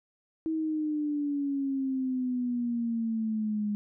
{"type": "exponential sweep", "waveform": "sine", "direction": "down", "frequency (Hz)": [322.1, 206.3], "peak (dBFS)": -27, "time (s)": [0.46, 3.75], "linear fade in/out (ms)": 0, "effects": []}